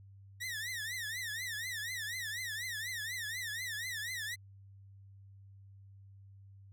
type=tone with vibrato; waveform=sawtooth; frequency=1864.7 Hz; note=A#6; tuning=in tune; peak=-34 dBFS; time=0.4-4.36 s; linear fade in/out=20 ms; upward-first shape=triangle; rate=4.1 Hz; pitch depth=200 cents each way; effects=added 98 Hz sine -53 dBFS peak until 6.72 s

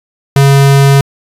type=tone; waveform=square; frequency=138.59 Hz; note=C#3; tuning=in tune; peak=-4 dBFS; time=0.36-1.01 s; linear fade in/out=2 ms; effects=resampled to 32000 Hz

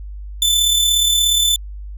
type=tone with amplitude modulation; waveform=sawtooth; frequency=3520 Hz; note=A7; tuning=in tune; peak=-8 dBFS; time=0.42-1.56 s; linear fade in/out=2 ms; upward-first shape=sine; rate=36.9 Hz; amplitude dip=40%; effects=added 50 Hz sine -28 dBFS peak until 1.97 s

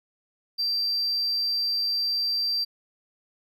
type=tone; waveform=triangle; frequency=4699 Hz; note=D8; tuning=in tune; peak=-21 dBFS; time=0.58-2.65 s; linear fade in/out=20 ms; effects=tanh soft clip ceiling -19 dBFS

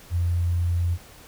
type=tone with sample-and-hold; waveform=sine; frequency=86.7 Hz; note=F2; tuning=12 cents flat; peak=-20 dBFS; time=0.1-0.98 s; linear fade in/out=50 ms; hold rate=11025 Hz; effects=pink hiss -48 dBFS RMS until 1.27 s

